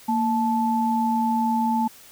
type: tone pair together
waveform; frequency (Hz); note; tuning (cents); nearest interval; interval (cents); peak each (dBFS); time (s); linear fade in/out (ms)
sine; 231 / 873; A#3 / A5; -16 / -14; octave + major seventh; 2302; -22; 0.08-1.88; 10
effects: white hiss -48 dBFS RMS until 2.11 s